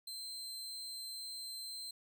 sawtooth tone, 4114 Hz, C8, 30 cents flat, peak -40 dBFS, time 0.07-1.91 s, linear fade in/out 5 ms, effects none

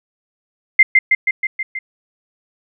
sine tone with echo, 2093 Hz, C7, in tune, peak -3 dBFS, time 0.79-0.83 s, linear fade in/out 5 ms, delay 160 ms, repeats 6, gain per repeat -3 dB, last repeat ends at 1.79 s, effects none

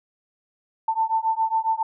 sine beating tone pair, 888 / 895.3 Hz, A5 / A5, +16 / +30 cents, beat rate 7.3 Hz, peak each -23 dBFS, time 0.88-1.83 s, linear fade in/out 5 ms, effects none

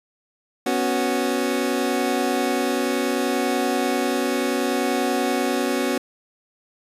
25% pulse chord, B suspended second, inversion none, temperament equal, 246.9 / 277.2 / 370 Hz, B3 / C#4 / F#4, 0 / 0 / 0 cents, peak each -21 dBFS, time 0.66-5.98 s, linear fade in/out 5 ms, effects resampled to 32000 Hz

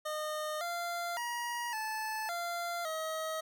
25% pulse tone with pitch steps, 612 / 692 / 954 / 871 / 691 / 635 Hz, D#5 / F5 / A#5 / A5 / F5 / D#5, -29 / -16 / +40 / -18 / -19 / +35 cents, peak -31 dBFS, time 0.05-3.41 s, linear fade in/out 10 ms, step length 560 ms, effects none

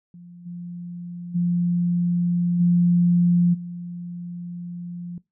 sine tone with level steps, 174.61 Hz, F3, in tune, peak -40 / -31 / -18 / -14 / -30 dBFS, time 0.14-5.18 s, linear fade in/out 2 ms, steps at 0.45 / 1.34 / 2.59 / 3.53 s, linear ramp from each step 20 ms, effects noise-tail reverb RT60 0.2 s tail -21 dB re dry

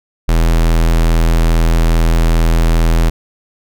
square tone, 41.2 Hz, E1, in tune, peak -9 dBFS, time 0.28-3.1 s, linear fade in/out 10 ms, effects none

